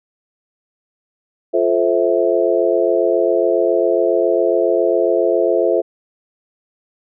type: chord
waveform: sine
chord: F major seventh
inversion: none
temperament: just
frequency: 349.2 / 436.5 / 523.8 / 654.8 Hz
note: F4 / A4 / C5 / E5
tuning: 0 / -14 / +2 / -12 cents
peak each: -18 dBFS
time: 1.53-5.82 s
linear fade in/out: 20 ms
effects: none